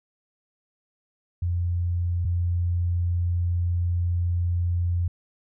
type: tone pair in turn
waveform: sine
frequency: 87.31 / 87.31 Hz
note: F2 / F2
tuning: 0 / 0 cents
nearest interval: unison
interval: 0 cents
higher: neither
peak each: -22 / -21 dBFS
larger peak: second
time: 1.42-2.25 / 2.25-5.08 s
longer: second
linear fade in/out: 5 ms
effects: none